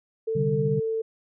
sine tone, 446 Hz, A4, 23 cents sharp, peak -24 dBFS, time 0.27-1.02 s, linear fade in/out 10 ms
sine chord, C suspended second, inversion none, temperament equal, 130.81 / 146.83 / 196 Hz, C3 / D3 / G3, 0 / 0 / 0 cents, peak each -30 / -25 / -30 dBFS, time 0.35-0.8 s, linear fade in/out 10 ms
effects none

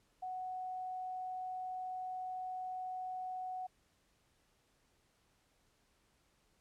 sine tone, 741 Hz, F#5, 2 cents sharp, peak -39 dBFS, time 0.22-3.67 s, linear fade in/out 10 ms, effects pink hiss -74 dBFS RMS until 6.6 s + low-pass 11000 Hz 12 dB/octave

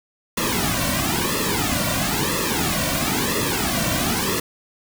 pink noise with flanger, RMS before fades -22 dBFS, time 0.37-4.4 s, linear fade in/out 5 ms, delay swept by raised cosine 1.3 to 2.4 ms, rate 1 Hz, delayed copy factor -1, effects none

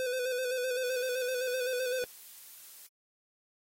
square tone with vibrato, 505 Hz, B4, 39 cents sharp, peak -31 dBFS, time 0-2.04 s, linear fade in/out 0 ms, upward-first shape square, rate 7.8 Hz, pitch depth 38 cents each way
blue noise, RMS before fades -50 dBFS, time 0.84-2.87 s, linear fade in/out 5 ms
effects AAC 48 kbps

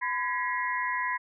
sine tone cluster, 1007 / 1665 / 1924 / 2139 Hz, B5 / G#6 / B6 / C7, +33 / +4 / -46 / +38 cents, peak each -30 / -35 / -32 / -37 dBFS, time 0.01-1.18 s, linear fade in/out 20 ms, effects none

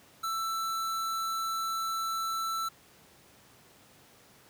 square tone, 1329 Hz, E6, 14 cents sharp, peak -31 dBFS, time 0.23-2.69 s, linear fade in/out 10 ms, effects pink hiss -58 dBFS RMS until 4.49 s + high-pass 100 Hz 12 dB/octave

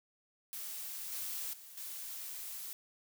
blue noise with level steps, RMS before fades -43 / -40 / -53 / -44 dBFS, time 0.53-2.73 s, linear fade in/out 0 ms, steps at 1.12 / 1.53 / 1.77 s, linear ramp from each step 5 ms, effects none

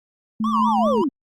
sine tone with tremolo, 218.8 Hz, A3, 9 cents flat, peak -19 dBFS, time 0.4-1.02 s, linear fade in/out 5 ms, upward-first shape square, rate 5.2 Hz, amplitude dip 25%
triangle tone with vibrato, 1046.5 Hz, C6, in tune, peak -21 dBFS, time 0.44-1.04 s, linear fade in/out 2 ms, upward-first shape sine, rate 5 Hz, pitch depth 210 cents each way
sine linear sweep, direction down, 1185 to 242.3 Hz, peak -18 dBFS, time 0.53-1.09 s, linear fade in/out 10 ms
effects Opus 32 kbps

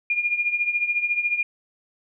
sine tone with tremolo, 2420 Hz, D#7, 49 cents flat, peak -17 dBFS, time 0.1-1.43 s, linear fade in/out 2 ms, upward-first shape triangle, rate 14 Hz, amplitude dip 80%, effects none

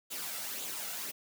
white noise with flanger, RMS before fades -39 dBFS, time 0.1-1.12 s, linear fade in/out 20 ms, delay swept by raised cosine 0.27 to 1.47 ms, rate 1.9 Hz, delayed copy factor +0.5, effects high-pass 200 Hz 12 dB/octave

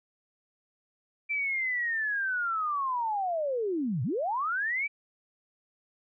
sine linear two-way sweep, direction down then up, 2349 to 109.6 to 2349 Hz, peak -27 dBFS, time 1.29-4.88 s, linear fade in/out 20 ms, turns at 4.03 s, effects none

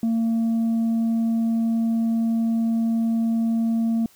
sine tone, 227.7 Hz, A#3, 40 cents flat, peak -16 dBFS, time 0.03-4.06 s, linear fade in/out 2 ms, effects tanh soft clip ceiling -18 dBFS + white hiss -55 dBFS RMS until 4.15 s

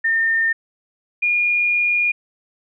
sine tone pair in turn, 1814 / 2429 Hz, A#6 / D#7, -48 / -42 cents, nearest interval perfect fourth, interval 506 cents, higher second, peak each -15 dBFS, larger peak neither, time 0.04-0.53 / 1.22-2.12 s, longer second, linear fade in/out 10 ms, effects none

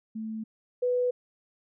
sine tone pair in turn, 220 / 494.9 Hz, A3 / B4, 0 / +4 cents, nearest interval octave + major second, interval 1404 cents, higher second, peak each -32 / -23 dBFS, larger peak second, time 0.15-0.44 / 0.82-1.11 s, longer neither, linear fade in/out 10 ms, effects none

